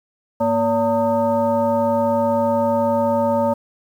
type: tone with frequency modulation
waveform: sine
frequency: 571 Hz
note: D5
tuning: 49 cents flat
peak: -15 dBFS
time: 0.4-3.54 s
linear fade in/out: 10 ms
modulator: 337 Hz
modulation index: 1.1
effects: 8-bit